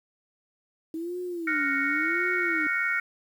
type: tone with vibrato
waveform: sine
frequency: 316 Hz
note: D#4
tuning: 27 cents sharp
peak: -30 dBFS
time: 0.94-2.67 s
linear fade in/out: 2 ms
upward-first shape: sine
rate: 0.91 Hz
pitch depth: 230 cents each way
type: chord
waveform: sine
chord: Gb major seventh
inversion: third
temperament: equal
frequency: 1396.9 / 1480 / 1864.7 / 2217 Hz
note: F6 / Gb6 / Bb6 / Db7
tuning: 0 / 0 / 0 / 0 cents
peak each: -29 / -32 / -29 / -28 dBFS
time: 1.47-3 s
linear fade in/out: 5 ms
effects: tanh soft clip ceiling -12 dBFS + 9-bit